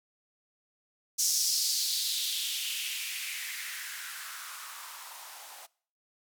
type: noise with band-pass filter sweep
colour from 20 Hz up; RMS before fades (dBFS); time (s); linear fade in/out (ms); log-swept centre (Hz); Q
violet; -34; 1.18-5.67; 20; 6000 to 720; 3.3
effects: noise-tail reverb RT60 0.5 s tail -23 dB re dry